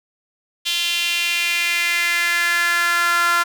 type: tone with high-pass filter sweep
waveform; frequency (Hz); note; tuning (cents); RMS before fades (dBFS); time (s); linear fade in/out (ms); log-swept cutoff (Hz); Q
sawtooth; 344.6; F4; -23; -19; 0.65-3.44; 20; 3200 to 1300; 3.8
effects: none